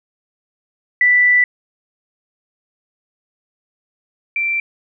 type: tone pair in turn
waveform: sine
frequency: 1975.5 / 2349 Hz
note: B6 / D7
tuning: 0 / 0 cents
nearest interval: minor third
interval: 300 cents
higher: second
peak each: -9 / -16 dBFS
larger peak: first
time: 1.01-1.44 / 4.36-4.6 s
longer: first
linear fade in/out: 2 ms
effects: none